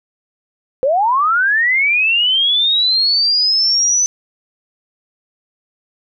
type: linear sweep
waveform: sine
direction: up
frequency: 498.9 to 6060 Hz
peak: -11 dBFS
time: 0.83-4.06 s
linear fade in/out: 0 ms
effects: none